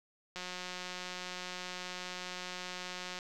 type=click train; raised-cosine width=0.2 ms; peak=-24 dBFS; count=513; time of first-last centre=0.36-3.189 s; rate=181 Hz; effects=none